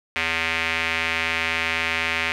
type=tone with band-pass filter; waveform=square; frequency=82 Hz; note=E2; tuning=9 cents flat; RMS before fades=-24 dBFS; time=0.16-2.32 s; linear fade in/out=0 ms; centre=2300 Hz; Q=2.9; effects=none